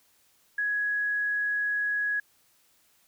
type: tone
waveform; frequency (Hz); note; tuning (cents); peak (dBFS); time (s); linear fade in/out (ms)
sine; 1671; G#6; +10; -25; 0.58-2.2; 5
effects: white hiss -65 dBFS RMS until 3.07 s